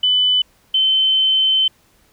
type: tone pair in turn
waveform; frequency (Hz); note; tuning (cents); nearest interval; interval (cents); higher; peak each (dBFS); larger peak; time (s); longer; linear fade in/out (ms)
sine; 3000 / 3075; F#7 / G7; +23 / -34; unison; 43; second; -12; neither; 0.03-0.42 / 0.74-1.68; second; 5
effects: pink hiss -56 dBFS RMS until 2.12 s